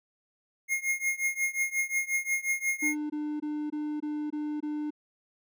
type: tone with tremolo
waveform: square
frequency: 2143 Hz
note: C7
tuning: 41 cents sharp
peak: -24 dBFS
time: 0.68-2.97 s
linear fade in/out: 50 ms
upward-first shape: triangle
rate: 5.6 Hz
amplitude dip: 95%
type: tone bursts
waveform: triangle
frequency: 299.9 Hz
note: D4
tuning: 36 cents sharp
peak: -28 dBFS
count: 7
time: 2.82-4.906 s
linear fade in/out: 10 ms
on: 280 ms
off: 21 ms
effects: none